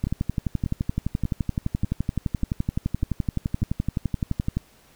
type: two click trains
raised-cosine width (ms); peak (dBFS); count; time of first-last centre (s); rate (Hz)
5; -14 / -11; 7 / 54; 0.07-3.62 / 0.04-4.57; 1.69 / 11.7
effects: pink hiss -56 dBFS RMS until 4.95 s